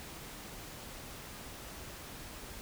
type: silence
effects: pink hiss -47 dBFS RMS until 2.61 s